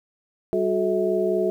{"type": "tone cluster", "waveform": "sine", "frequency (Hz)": [194.3, 366, 430.5, 646], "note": ["G3", "F#4", "A4", "E5"], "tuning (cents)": [-15, -19, -38, -35], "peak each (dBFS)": [-30, -22, -25, -26], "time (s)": [0.53, 1.5], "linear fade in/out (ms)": 0, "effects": ["9-bit"]}